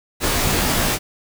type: noise with comb filter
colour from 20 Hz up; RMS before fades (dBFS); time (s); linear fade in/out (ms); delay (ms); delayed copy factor
pink; -19; 0.2-0.99; 50; 18; -0.8
effects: none